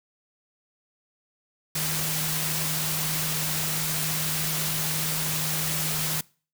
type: tone in noise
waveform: sine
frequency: 156 Hz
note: D#3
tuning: 5 cents sharp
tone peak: -32 dBFS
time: 1.75-6.21 s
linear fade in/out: 5 ms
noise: white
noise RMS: -28 dBFS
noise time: 1.75-6.21 s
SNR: -7 dB
effects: noise-tail reverb RT60 0.4 s tail -24 dB re dry